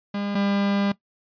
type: tone pair in turn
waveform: 45% pulse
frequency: 202.3 / 200.3 Hz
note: G#3 / G3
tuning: -45 / +38 cents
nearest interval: unison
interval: 17 cents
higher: first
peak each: -25 / -20 dBFS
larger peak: second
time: 0.14-0.35 / 0.35-0.92 s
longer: second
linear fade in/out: 5 ms
effects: noise-tail reverb RT60 0.1 s tail -18 dB re dry + resampled to 11025 Hz